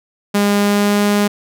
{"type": "tone with pitch glide", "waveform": "sawtooth", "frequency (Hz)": [203.6, 205.4], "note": ["G#3", "G#3"], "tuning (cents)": [-34, -19], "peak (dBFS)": -8, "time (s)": [0.34, 1.28], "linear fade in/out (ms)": 10, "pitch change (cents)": 15, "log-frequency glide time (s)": [0.59, 1.03], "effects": []}